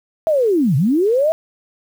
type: linear two-way sweep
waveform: sine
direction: down then up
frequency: 659 to 121.3 to 659 Hz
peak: -12 dBFS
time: 0.27-1.32 s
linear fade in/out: 0 ms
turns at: 0.76 s
effects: 7-bit